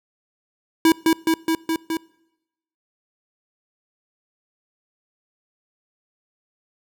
square tone with echo, 324.5 Hz, E4, 27 cents flat, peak -12 dBFS, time 0.85-0.92 s, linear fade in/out 2 ms, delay 210 ms, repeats 5, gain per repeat -2 dB, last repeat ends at 1.97 s, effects noise-tail reverb RT60 0.9 s tail -24 dB re dry

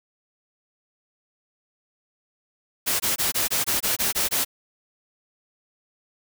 white noise bursts, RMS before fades -23 dBFS, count 10, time 2.86-4.449 s, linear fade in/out 20 ms, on 140 ms, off 21 ms, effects none

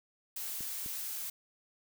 blue noise, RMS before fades -39 dBFS, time 0.36-1.3 s, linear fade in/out 5 ms
clicks, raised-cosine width 3 ms, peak -35 dBFS, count 2, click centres 0.608 / 0.861 s
effects none

